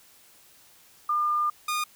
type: tone pair in turn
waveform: sine / sawtooth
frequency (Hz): 1204 / 1222.2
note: D6 / D#6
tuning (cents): +43 / -31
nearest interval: unison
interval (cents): 26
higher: second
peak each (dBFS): -22 / -22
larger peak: neither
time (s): 1.09-1.5 / 1.68-1.84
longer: first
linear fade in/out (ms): 5
effects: white hiss -56 dBFS RMS until 1.95 s